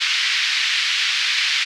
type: band-pass noise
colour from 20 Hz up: pink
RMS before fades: -20 dBFS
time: 0-1.65 s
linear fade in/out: 20 ms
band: 1900 to 4700 Hz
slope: 24 dB/octave
effects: none